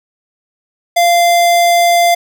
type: tone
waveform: square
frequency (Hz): 692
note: F5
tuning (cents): -16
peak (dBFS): -8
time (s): 0.96-2.15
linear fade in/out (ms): 10
effects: none